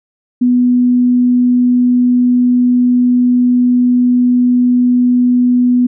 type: tone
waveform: sine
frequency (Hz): 246.9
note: B3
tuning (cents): 0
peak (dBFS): -7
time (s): 0.41-5.87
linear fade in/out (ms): 10
effects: none